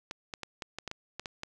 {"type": "clicks", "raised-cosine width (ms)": 0.2, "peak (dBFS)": -20, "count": 10, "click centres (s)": [0.111, 0.338, 0.433, 0.622, 0.786, 0.877, 0.914, 1.196, 1.258, 1.434], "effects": []}